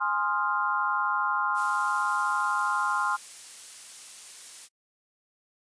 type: chord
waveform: sine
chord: F minor seventh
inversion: first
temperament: equal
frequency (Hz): 830.6 / 1046.5 / 1244.5 / 1396.9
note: Ab5 / C6 / Eb6 / F6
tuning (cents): 0 / 0 / 0 / 0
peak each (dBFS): -32 / -28 / -32 / -29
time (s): 0-3.17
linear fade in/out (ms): 20
type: noise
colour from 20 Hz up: blue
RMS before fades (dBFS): -41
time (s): 1.54-4.69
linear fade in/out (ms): 50
effects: noise-tail reverb RT60 0.1 s tail -26 dB re dry + resampled to 22050 Hz